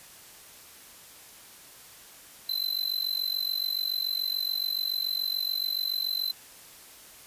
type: tone with amplitude modulation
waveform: square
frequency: 4054 Hz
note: B7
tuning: 45 cents sharp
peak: -24 dBFS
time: 2.49-6.32 s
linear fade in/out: 5 ms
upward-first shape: sine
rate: 47 Hz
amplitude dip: 90%
effects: white hiss -50 dBFS RMS until 7.26 s + resampled to 32000 Hz